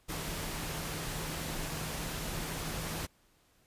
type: tone in noise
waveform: sine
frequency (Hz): 158.2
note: D#3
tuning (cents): +29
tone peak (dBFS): -44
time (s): 0.08-3.07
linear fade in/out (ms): 20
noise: pink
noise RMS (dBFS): -38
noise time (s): 0.08-3.07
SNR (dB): -9
effects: pink hiss -68 dBFS RMS until 3.66 s + resampled to 32000 Hz